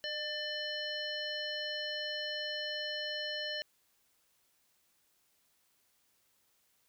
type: harmonic tone with a mistuned harmonic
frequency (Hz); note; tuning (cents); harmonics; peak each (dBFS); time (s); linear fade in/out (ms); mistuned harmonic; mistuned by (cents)
600; D5; +37; 1 / 3 / 5 / 7 / 9; -42 / -41 / -40 / -42 / -47; 0.04-3.62; 0; 3; -22
effects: white hiss -73 dBFS RMS until 6.88 s